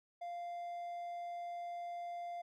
triangle tone, 696 Hz, F5, 6 cents flat, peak -39 dBFS, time 0.21-2.42 s, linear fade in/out 10 ms, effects none

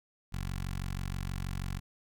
15% pulse tone with notch filter, 46.25 Hz, F#1, in tune, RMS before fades -36 dBFS, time 0.32-1.8 s, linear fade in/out 20 ms, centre 490 Hz, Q 0.66, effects none

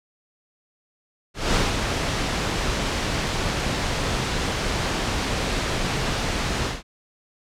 pink noise with ADSR envelope, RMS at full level -19 dBFS, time 1.34-6.83 s, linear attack 210 ms, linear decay 170 ms, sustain -5 dB, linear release 180 ms, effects low-pass 6000 Hz 12 dB/octave

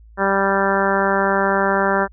harmonic tone, 196 Hz, G3, in tune, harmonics 1 / 2 / 3 / 4 / 5 / 6 / 7 / 8 / 9, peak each -24 / -22 / -22 / -24 / -23 / -27 / -24 / -24 / -27 dBFS, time 0.17-2.08 s, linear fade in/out 50 ms, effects added 55 Hz sine -42 dBFS peak until 2.12 s

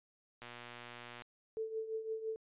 click train, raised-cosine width 0.3 ms, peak -32 dBFS, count 97, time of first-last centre 0.42-1.22 s, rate 120 Hz
sine tone with tremolo, 442.4 Hz, A4, 9 cents sharp, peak -34 dBFS, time 1.57-2.36 s, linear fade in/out 0 ms, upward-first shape triangle, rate 5.9 Hz, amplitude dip 75%
effects resampled to 8000 Hz

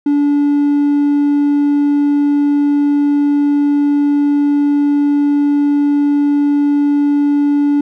triangle tone, 288.6 Hz, D4, 30 cents flat, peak -7 dBFS, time 0.06-7.81 s, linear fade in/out 5 ms, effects tanh soft clip ceiling -3 dBFS

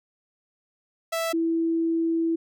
sawtooth / sine tone pair in turn, 659.3 / 329.6 Hz, E5 / E4, 0 / 0 cents, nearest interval octave, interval 1200 cents, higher first, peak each -21 dBFS, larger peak neither, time 1.12-1.33 / 1.33-2.36 s, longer second, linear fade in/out 10 ms, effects none

